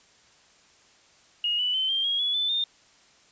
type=tone with pitch steps; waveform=sine; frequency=2871 / 2969 / 3070 / 3175 / 3283 / 3395 / 3510 / 3630 Hz; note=F7 / F#7 / G7 / G7 / G#7 / G#7 / A7 / A#7; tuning=+47 / +5 / -37 / +21 / -21 / +37 / -5 / -47 cents; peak=-23 dBFS; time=1.44-2.64 s; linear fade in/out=2 ms; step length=150 ms; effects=white hiss -58 dBFS RMS until 3.31 s + resampled to 16000 Hz